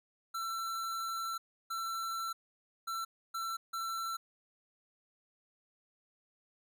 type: tone bursts at uneven times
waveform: square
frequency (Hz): 1344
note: E6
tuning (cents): +33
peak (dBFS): -36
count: 5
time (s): 0.34-1.38 / 1.7-2.33 / 2.87-3.05 / 3.34-3.57 / 3.73-4.17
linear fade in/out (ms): 10
effects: none